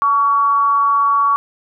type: tone with frequency modulation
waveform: sine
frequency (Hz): 1129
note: C#6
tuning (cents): +31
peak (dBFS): -11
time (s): 0.02-1.36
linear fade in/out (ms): 0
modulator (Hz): 247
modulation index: 0.32
effects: none